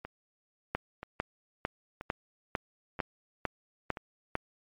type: two click trains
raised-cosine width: 0.5 ms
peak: -14 / -24 dBFS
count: 9 / 5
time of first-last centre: 0.75-4.354 / 0.05-3.972 s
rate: 2.22 / 1.02 Hz
effects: MP3 64 kbps